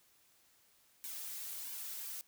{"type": "noise with flanger", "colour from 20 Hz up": "blue", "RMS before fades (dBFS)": -44, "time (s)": [1.04, 2.21], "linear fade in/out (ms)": 0, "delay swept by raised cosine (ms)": [1.5, 4], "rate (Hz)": 1.5, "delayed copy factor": -0.7, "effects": ["white hiss -69 dBFS RMS until 2.27 s"]}